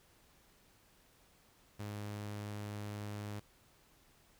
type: tone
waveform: sawtooth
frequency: 103.83 Hz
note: G#2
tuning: in tune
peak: -37 dBFS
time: 1.79-3.4 s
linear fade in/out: 10 ms
effects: pink hiss -67 dBFS RMS until 4.39 s